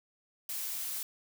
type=noise; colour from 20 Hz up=blue; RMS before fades=-37 dBFS; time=0.49-1.03 s; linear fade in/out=2 ms; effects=none

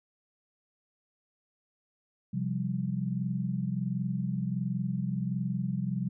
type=chord; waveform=sine; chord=C suspended fourth; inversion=none; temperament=equal; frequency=130.81 / 174.61 / 196 Hz; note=C3 / F3 / G3; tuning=0 / 0 / 0 cents; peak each=-33 dBFS; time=2.33-6.09 s; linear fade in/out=10 ms; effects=none

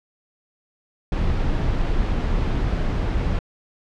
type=noise; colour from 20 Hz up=brown; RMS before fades=-21 dBFS; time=1.12-3.39 s; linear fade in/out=2 ms; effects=low-pass 4000 Hz 12 dB/octave

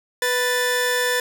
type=tone pair together; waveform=sawtooth; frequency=493.9 / 1760 Hz; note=B4 / A6; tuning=0 / 0 cents; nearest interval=octave + minor seventh; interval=2200 cents; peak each=-18 dBFS; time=0.22-1.2 s; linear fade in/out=2 ms; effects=none

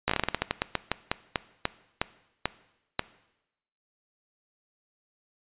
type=slowing click train; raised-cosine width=0.3 ms; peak=-8 dBFS; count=20; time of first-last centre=0.08-2.994 s; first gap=15 ms; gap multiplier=1.22; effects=noise-tail reverb RT60 0.9 s tail -18 dB re dry + resampled to 8000 Hz

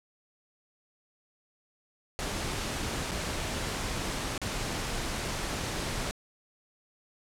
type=noise with dropouts; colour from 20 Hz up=pink; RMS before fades=-33 dBFS; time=2.19-6.11 s; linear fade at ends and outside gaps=0 ms; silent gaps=3.111-3.117 / 4.378-4.416 s; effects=low-pass 9000 Hz 12 dB/octave

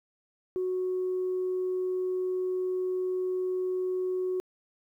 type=tone; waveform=sine; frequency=368.7 Hz; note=F#4; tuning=6 cents flat; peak=-26 dBFS; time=0.56-4.4 s; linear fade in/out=0 ms; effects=tanh soft clip ceiling -23 dBFS + 11-bit

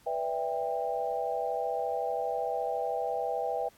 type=chord; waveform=sine; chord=E minor seventh; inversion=second; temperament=equal with one note detuned; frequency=493.9 / 587.3 / 659.3 / 794.9 Hz; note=B4 / D5 / E5 / G5; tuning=0 / 0 / 0 / +24 cents; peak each=-34 / -38 / -34 / -33 dBFS; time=0.06-3.69 s; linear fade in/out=10 ms; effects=pink hiss -61 dBFS RMS until 3.77 s + AAC 64 kbps

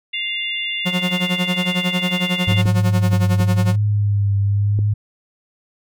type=harmonic tone; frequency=698.5 Hz; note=F5; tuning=in tune; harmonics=3 / 4 / 5; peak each=-26 / -24 / -27 dBFS; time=0.13-2.62 s; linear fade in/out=10 ms
type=tone with tremolo; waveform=45% pulse; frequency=180.2 Hz; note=F#3; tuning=45 cents flat; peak=-16 dBFS; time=0.85-3.76 s; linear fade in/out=20 ms; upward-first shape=sine; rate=11 Hz; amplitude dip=85%
type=tone with vibrato; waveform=sine; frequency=102.1 Hz; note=G#2; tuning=29 cents flat; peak=-14 dBFS; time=2.47-4.94 s; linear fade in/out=10 ms; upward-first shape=triangle; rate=0.92 Hz; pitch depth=43 cents each way
type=clicks; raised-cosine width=3 ms; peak=-14 dBFS; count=5; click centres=2.518 / 2.657 / 3.133 / 3.402 / 4.79 s
effects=none

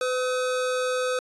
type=tone pair together; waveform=square; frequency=506 / 1275 Hz; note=B4 / D#6; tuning=+42 / +42 cents; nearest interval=octave + major third; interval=1600 cents; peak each=-25 / -32 dBFS; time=0.01-1.19 s; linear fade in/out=2 ms; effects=resampled to 24000 Hz

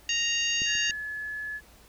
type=harmonic tone; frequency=932.3 Hz; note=A#5; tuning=in tune; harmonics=2 / 3 / 4 / 5 / 6 / 7; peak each=-33 / -27 / -37 / -35 / -41 / -32 dBFS; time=0.09-0.91 s; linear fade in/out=2 ms
type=clicks; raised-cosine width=3 ms; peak=-27 / -35 / -35 dBFS; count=3; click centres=0.619 / 0.753 / 0.897 s
type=tone; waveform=sine; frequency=1710 Hz; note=A6; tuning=50 cents flat; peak=-32 dBFS; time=0.65-1.61 s; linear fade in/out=50 ms
effects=added 56 Hz sine -56 dBFS peak until 1.88 s + pink hiss -56 dBFS RMS until 1.88 s

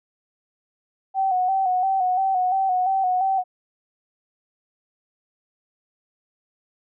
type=tone with vibrato; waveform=sine; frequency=752 Hz; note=F#5; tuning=28 cents sharp; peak=-18 dBFS; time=1.14-3.44 s; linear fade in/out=50 ms; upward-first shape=square; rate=2.9 Hz; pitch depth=44 cents each way; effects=none

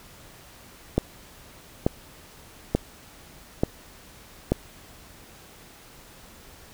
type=click train; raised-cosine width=2 ms; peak=-6 dBFS; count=5; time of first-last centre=0.98-4.52 s; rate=1.13 Hz; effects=pink hiss -49 dBFS RMS until 6.73 s

